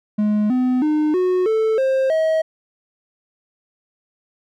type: tone with pitch steps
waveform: triangle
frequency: 210.3 / 253 / 304.4 / 366.2 / 440.5 / 529.9 / 637.5 Hz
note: G#3 / B3 / D#4 / F#4 / A4 / C5 / D#5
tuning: +22 / +42 / -38 / -18 / +2 / +22 / +42 cents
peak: -13 dBFS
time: 0.18-2.42 s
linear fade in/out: 10 ms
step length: 320 ms
effects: none